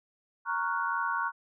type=chord; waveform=sine; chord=Gb major seventh; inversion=first; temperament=equal; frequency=932.3 / 1108.7 / 1396.9 / 1480 Hz; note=Bb5 / Db6 / F6 / Gb6; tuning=0 / 0 / 0 / 0 cents; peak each=-33 / -32 / -36 / -33 dBFS; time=0.45-1.32 s; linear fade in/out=50 ms; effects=none